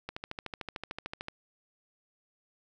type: click train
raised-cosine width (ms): 0.3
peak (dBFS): -21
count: 17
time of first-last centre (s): 0.09-1.284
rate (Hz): 13.4
effects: none